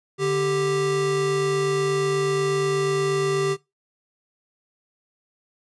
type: tone pair together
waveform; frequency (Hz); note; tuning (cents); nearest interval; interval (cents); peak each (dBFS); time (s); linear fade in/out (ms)
square; 146.97 / 392.6; D3 / G4; +2 / +3; octave + perfect fourth; 1701; -28 / -22; 0.18-3.57; 50
effects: noise-tail reverb RT60 0.2 s tail -20 dB re dry + resampled to 22050 Hz